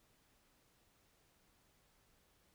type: silence
effects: pink hiss -73 dBFS RMS until 2.54 s